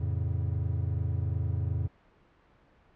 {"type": "chord", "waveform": "triangle", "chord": "F augmented", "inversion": "none", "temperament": "equal", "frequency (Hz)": [87.31, 110, 138.59], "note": ["F2", "A2", "C#3"], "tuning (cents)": [0, 0, 0], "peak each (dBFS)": [-28, -30, -33], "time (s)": [0, 1.88], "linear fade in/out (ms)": 10, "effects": ["pink hiss -62 dBFS RMS until 2.95 s", "low-pass 2000 Hz 12 dB/octave"]}